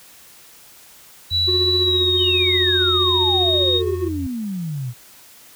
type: tone with pitch glide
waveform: sine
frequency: 3937 to 3727 Hz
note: B7 to A#7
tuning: -6 to -1 cents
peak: -16 dBFS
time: 1.3-3.82 s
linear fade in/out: 50 ms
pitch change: -95 cents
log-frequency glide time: 1.79-2.12 s
type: tone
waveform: sine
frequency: 86.9 Hz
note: F2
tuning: 8 cents flat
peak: -25 dBFS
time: 1.31-4.27 s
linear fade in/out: 5 ms
type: tone with tremolo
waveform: triangle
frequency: 365.8 Hz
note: F#4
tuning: 20 cents flat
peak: -16 dBFS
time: 1.47-4.09 s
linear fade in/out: 20 ms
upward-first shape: triangle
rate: 15 Hz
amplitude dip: 60%
type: exponential sweep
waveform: sine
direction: down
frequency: 3254 to 116.54 Hz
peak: -23 dBFS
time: 2.16-4.94 s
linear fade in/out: 50 ms
effects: white hiss -46 dBFS RMS until 5.55 s